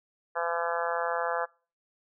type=harmonic tone; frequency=169.6 Hz; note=E3; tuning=50 cents sharp; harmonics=3 / 4 / 5 / 6 / 7 / 8 / 9 / 10; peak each=-33 / -34 / -35 / -36 / -36 / -37 / -38 / -38 dBFS; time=0.35-1.46 s; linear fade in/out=20 ms; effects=noise-tail reverb RT60 0.4 s tail -26 dB re dry